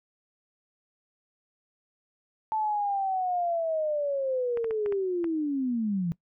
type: linear sweep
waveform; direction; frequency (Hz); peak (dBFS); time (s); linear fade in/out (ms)
sine; down; 880 to 163.1; -25; 2.52-6.12; 0
type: clicks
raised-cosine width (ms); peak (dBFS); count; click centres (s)
0.5; -25; 6; 4.573 / 4.644 / 4.709 / 4.861 / 4.924 / 5.243
effects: noise-tail reverb RT60 0.1 s tail -20 dB re dry